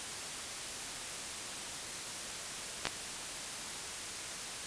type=clicks; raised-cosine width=0.2 ms; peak=-13 dBFS; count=2; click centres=2.854 / 2.87 s; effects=white hiss -41 dBFS RMS until 4.66 s + resampled to 22050 Hz